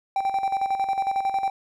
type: tone with tremolo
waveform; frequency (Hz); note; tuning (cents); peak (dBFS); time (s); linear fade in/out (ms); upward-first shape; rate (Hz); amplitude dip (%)
triangle; 781; G5; -7; -18; 0.16-1.5; 2; square; 11; 60
effects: none